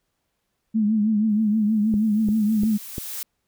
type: tone with vibrato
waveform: sine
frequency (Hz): 214.2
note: A3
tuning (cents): -46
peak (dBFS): -17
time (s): 0.74-2.78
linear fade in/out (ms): 20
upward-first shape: triangle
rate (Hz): 6.3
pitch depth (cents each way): 86
type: noise with exponential growth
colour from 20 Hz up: blue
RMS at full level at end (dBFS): -30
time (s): 1.29-3.23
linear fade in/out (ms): 2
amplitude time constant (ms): 420
type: click train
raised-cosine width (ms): 3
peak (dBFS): -16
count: 4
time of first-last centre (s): 1.94-2.982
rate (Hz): 2.88
effects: pink hiss -75 dBFS RMS until 3.47 s